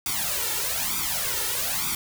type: noise with flanger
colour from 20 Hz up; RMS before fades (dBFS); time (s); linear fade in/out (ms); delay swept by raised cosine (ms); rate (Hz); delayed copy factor
white; -27; 0.06-1.95; 2; 0.84 to 2.24; 1.1; +0.9
effects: none